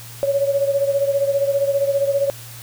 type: beating tone pair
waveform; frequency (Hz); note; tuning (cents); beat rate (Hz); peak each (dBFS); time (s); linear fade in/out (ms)
sine; 554.4 / 569.4; C#5 / C#5; 0 / +46; 15; -17 / -22; 0.23-2.3; 0
effects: added 117 Hz sine -38 dBFS peak until 2.62 s + white hiss -39 dBFS RMS until 2.62 s